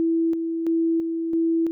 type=tone with tremolo; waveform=sine; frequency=329.6 Hz; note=E4; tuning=in tune; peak=-18 dBFS; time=0-1.71 s; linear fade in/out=0 ms; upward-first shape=square; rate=1.5 Hz; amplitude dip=45%; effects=none